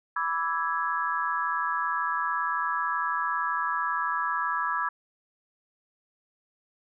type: chord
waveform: sine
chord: E dominant seventh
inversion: second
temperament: equal with one note detuned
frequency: 987.8 / 1160.5 / 1318.5 / 1661.2 Hz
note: B5 / D6 / E6 / G#6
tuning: 0 / -21 / 0 / 0 cents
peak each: -31 dBFS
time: 0.16-4.89 s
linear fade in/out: 5 ms
effects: none